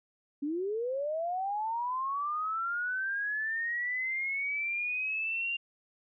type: linear sweep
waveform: sine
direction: up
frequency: 275.6 to 2794 Hz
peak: -30 dBFS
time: 0.42-5.57 s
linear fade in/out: 10 ms
effects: none